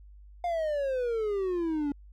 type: exponential sweep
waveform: triangle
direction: down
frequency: 711 to 281.1 Hz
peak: -25 dBFS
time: 0.44-1.92 s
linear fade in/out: 2 ms
effects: added 50 Hz sine -48 dBFS peak until 2.12 s